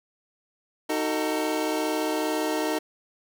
25% pulse chord, D# diminished, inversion none, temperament just, 311.1 / 373.4 / 448 Hz, D#4 / F#4 / A4, 0 / +16 / +31 cents, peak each -23 / -29 / -26 dBFS, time 0.89-2.79 s, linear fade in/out 10 ms, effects none

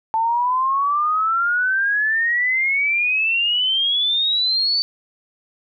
sine exponential sweep, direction up, 882 to 4570 Hz, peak -16 dBFS, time 0.14-4.82 s, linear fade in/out 0 ms, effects none

